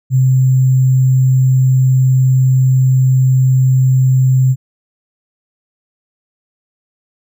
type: tone with sample-and-hold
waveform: sine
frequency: 130.4 Hz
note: C3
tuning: 5 cents flat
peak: -7 dBFS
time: 0.1-4.56 s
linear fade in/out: 50 ms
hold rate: 7350 Hz
effects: none